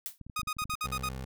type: noise with exponential decay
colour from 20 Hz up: blue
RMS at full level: -33 dBFS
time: 0.06-0.18 s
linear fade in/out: 0 ms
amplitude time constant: 26 ms
type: clicks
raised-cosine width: 5 ms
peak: -32 dBFS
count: 11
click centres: 0.213 / 0.266 / 0.298 / 0.394 / 0.432 / 0.473 / 0.568 / 0.62 / 0.655 / 0.696 / 0.738 s
type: tone bursts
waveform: sawtooth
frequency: 1244.5 Hz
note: D#6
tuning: in tune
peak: -27 dBFS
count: 7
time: 0.36-1.09 s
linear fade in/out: 5 ms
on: 58 ms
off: 54 ms
type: tone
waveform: 20% pulse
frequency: 65.2 Hz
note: C2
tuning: 5 cents flat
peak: -32 dBFS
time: 0.84-1.25 s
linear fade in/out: 5 ms
effects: none